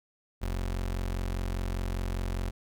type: tone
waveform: 30% pulse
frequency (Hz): 44.98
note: F#1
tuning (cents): -48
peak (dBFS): -27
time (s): 0.41-2.51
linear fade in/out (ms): 20
effects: none